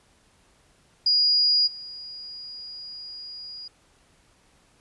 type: tone with level steps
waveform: sine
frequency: 4879 Hz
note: D#8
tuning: 35 cents flat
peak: -17 / -36 dBFS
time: 1.06-3.68 s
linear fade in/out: 5 ms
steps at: 1.66 s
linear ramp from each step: 20 ms
effects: pink hiss -61 dBFS RMS until 4.8 s + resampled to 24000 Hz